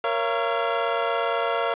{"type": "chord", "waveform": "25% pulse", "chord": "Bb minor", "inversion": "none", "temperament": "equal with one note detuned", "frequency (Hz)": [466.2, 554.4, 680.5], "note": ["Bb4", "Db5", "F5"], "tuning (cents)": [0, 0, -45], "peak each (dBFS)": [-23, -24, -22], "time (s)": [0.04, 1.74], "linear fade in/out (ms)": 2, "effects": ["resampled to 8000 Hz", "8-bit"]}